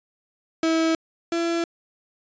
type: tone pair in turn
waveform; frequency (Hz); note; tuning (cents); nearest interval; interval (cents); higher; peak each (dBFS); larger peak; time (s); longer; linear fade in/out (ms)
35% pulse; 324.6 / 336.9; E4 / E4; -27 / +38; minor second; 65; second; -17 / -20; first; 0.63-0.95 / 1.32-1.64; neither; 2
effects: resampled to 16000 Hz